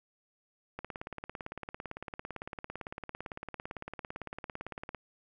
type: click train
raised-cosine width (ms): 0.5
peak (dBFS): -24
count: 75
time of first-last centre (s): 0.79-4.947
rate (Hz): 17.8
effects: none